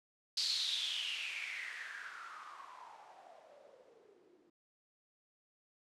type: noise with low-pass filter sweep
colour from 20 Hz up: violet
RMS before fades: -43 dBFS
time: 0.37-4.5 s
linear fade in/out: 5 ms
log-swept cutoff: 4600 to 320 Hz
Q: 7.2
effects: low-pass 10000 Hz 12 dB/octave